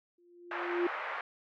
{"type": "tone with exponential growth", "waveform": "sine", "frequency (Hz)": 349.2, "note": "F4", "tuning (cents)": 0, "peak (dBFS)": -25, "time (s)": [0.18, 0.87], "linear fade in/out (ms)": 5, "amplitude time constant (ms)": 150}
{"type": "band-pass noise", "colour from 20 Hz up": "white", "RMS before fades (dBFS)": -38, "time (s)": [0.51, 1.21], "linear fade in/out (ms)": 2, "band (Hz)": [570, 1900], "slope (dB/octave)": 24}
{"effects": []}